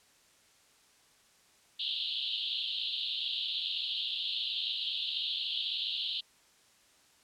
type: band-pass noise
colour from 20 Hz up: pink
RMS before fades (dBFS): -35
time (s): 1.79-6.21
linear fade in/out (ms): 10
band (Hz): 2900 to 4200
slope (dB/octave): 96
effects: white hiss -64 dBFS RMS until 7.23 s + low-pass 9000 Hz 12 dB/octave